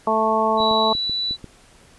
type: harmonic tone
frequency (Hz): 220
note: A3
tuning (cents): 0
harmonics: 1 / 2 / 3 / 4 / 5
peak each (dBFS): -26 / -24 / -22 / -21 / -22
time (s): 0.07-0.93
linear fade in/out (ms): 2
type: tone with pitch glide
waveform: sine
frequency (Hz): 3922 to 3956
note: B7 to B7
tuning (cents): -13 to +2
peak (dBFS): -21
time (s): 0.57-1.37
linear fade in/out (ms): 50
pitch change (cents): +15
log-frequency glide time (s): 0.83-1.1
type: clicks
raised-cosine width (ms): 3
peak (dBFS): -22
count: 6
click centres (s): 0.604 / 0.712 / 0.951 / 1.096 / 1.31 / 1.443
effects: pink hiss -51 dBFS RMS until 1.98 s + resampled to 24000 Hz